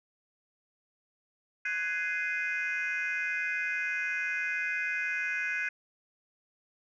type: chord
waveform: sine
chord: Ab dominant seventh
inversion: third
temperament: just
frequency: 1495.1 / 1661.2 / 2077 / 2492 Hz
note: Gb6 / Ab6 / C7 / Eb7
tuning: +18 / 0 / -13 / +2 cents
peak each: -34 dBFS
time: 1.65-5.69 s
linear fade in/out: 5 ms
effects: tanh soft clip ceiling -23 dBFS